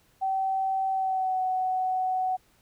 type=tone with pitch glide; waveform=sine; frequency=768 to 745.7 Hz; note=G5 to F#5; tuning=-36 to +13 cents; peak=-24 dBFS; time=0.21-2.37 s; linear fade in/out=20 ms; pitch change=-51 cents; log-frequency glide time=0.91-1.42 s; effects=pink hiss -64 dBFS RMS until 2.61 s